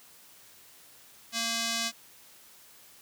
square tone with band-pass filter, 229.6 Hz, A#3, 26 cents flat, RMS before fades -31 dBFS, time 1.32-1.92 s, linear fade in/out 50 ms, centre 5100 Hz, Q 1.1, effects white hiss -55 dBFS RMS until 3.01 s + high-pass 60 Hz 12 dB/octave

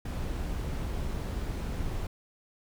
brown noise, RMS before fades -33 dBFS, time 0.05-2.07 s, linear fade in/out 5 ms, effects none

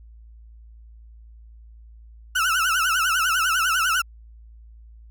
35% pulse tone with vibrato, 1400 Hz, F6, 4 cents sharp, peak -17 dBFS, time 2.35-4.02 s, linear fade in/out 10 ms, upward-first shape triangle, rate 10 Hz, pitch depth 170 cents each way, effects added 56 Hz sine -43 dBFS peak until 5.1 s

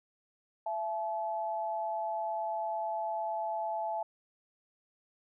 sine tone pair together, 670 / 861.1 Hz, E5 / A5, +28 / -38 cents, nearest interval major third, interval 434 cents, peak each -35 / -34 dBFS, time 0.66-4.03 s, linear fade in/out 5 ms, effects none

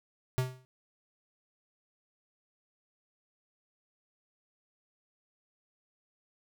square tone with exponential decay, 128.4 Hz, C3, 32 cents flat, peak -24 dBFS, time 0.38-0.65 s, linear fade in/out 0 ms, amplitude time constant 57 ms, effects none

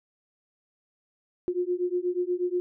sine beating tone pair, 353.5 / 361.8 Hz, F4 / F#4, +21 / -39 cents, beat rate 8.3 Hz, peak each -28 / -28 dBFS, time 1.48-2.6 s, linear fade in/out 0 ms, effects none

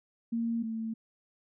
sine tone pair in turn, 230.9 / 223.9 Hz, A#3 / A3, -16 / +30 cents, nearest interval minor second, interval 54 cents, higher first, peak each -28 / -32 dBFS, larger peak first, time 0.32-0.63 / 0.63-0.94 s, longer neither, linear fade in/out 10 ms, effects none

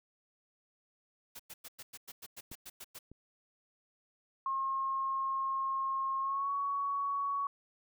white noise bursts, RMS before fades -47 dBFS, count 12, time 1.35-2.99 s, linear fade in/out 10 ms, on 45 ms, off 100 ms
clicks, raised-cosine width 3 ms, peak -36 / -39 dBFS, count 2, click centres 2.516 / 3.116 s
sine tone with pitch glide, 1075 to 1120 Hz, C6 to C#6, +47 to +18 cents, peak -31 dBFS, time 4.46-7.47 s, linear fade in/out 2 ms, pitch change +71 cents, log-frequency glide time 6.2-6.51 s
effects none

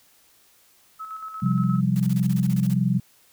sine tone with tremolo, 1294 Hz, E6, 32 cents flat, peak -31 dBFS, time 0.99-1.81 s, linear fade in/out 20 ms, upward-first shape square, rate 8.5 Hz, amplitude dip 45%
sine chord, C suspended fourth, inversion none, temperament equal, 130.81 / 174.61 / 196 Hz, C3 / F3 / G3, 0 / 0 / 0 cents, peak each -23 dBFS, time 1.42-3 s, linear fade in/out 10 ms
white noise bursts, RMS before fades -41 dBFS, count 12, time 1.96-2.735 s, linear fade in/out 0 ms, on 38 ms, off 29 ms
effects white hiss -58 dBFS RMS until 3.32 s

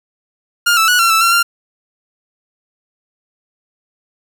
sawtooth tone with pitch steps, 1410 / 1318 / 1466 / 1361 / 1319 / 1365 / 1388 Hz, F6 / E6 / F#6 / F6 / E6 / F6 / F6, +16 / -1 / -16 / -45 / +1 / -40 / -11 cents, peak -6 dBFS, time 0.66-1.43 s, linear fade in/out 10 ms, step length 110 ms, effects none

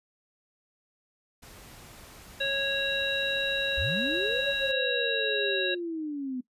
pink noise, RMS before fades -49 dBFS, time 1.42-4.72 s, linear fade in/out 10 ms
harmonic tone, 550 Hz, C#5, 14 cents flat, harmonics 1 / 3 / 5 / 7, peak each -32 / -31 / -32 / -30 dBFS, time 2.4-5.75 s, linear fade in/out 10 ms
sine linear two-way sweep, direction up then down, 51 to 568 to 246.9 Hz, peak -30 dBFS, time 3.77-6.41 s, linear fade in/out 10 ms, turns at 4.46 s
effects noise-tail reverb RT60 0.1 s tail -18 dB re dry + resampled to 32000 Hz

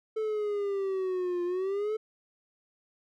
triangle exponential two-way sweep, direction down then up, 440 to 349.2 to 440 Hz, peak -26 dBFS, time 0.16-1.97 s, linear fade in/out 10 ms, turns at 1.44 s, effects none

